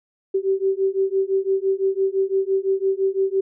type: beating tone pair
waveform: sine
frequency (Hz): 383.4 / 389.3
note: G4 / G4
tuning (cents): -38 / -12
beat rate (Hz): 5.9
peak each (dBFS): -21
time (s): 0.34-3.41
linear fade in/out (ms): 10
effects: none